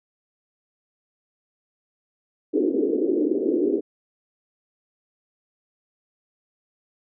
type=band-pass noise; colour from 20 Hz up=pink; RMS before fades=-22 dBFS; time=2.53-3.81 s; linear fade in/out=20 ms; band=280 to 440 Hz; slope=48 dB/octave; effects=none